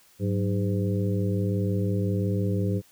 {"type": "harmonic tone with a mistuned harmonic", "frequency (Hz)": 101.5, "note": "G#2", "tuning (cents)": -39, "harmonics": [1, 2, 3, 4, 5], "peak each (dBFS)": [-25, -28, -34, -33, -35], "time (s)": [0.19, 2.82], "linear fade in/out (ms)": 50, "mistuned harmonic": 2, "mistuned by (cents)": -140, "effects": ["white hiss -58 dBFS RMS until 2.91 s"]}